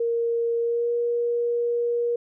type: tone with pitch glide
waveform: sine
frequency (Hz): 466.2 to 474.9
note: A#4 to A#4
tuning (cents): 0 to +32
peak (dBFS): -21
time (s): 0-2.16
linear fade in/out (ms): 5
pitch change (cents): +32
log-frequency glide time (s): 0.59-0.92
effects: none